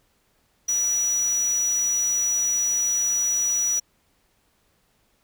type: tone in noise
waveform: sine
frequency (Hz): 5850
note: F#8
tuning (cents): -21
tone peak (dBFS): -20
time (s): 0.68-3.8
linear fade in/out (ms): 10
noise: white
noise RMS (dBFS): -38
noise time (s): 0.68-3.8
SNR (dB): +15
effects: pink hiss -66 dBFS RMS until 5.23 s